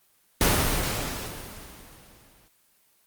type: noise with exponential decay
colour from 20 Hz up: pink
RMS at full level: -19 dBFS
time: 0.41-2.48 s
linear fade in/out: 1 ms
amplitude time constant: 450 ms
effects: white hiss -64 dBFS RMS until 3.06 s + Opus 24 kbps